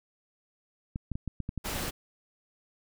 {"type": "clicks", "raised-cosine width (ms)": 5, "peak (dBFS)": -21, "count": 7, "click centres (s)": [0.959, 1.117, 1.155, 1.277, 1.403, 1.491, 1.577]}
{"type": "noise", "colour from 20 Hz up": "pink", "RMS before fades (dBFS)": -34, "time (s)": [1.64, 1.91], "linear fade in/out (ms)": 20}
{"effects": []}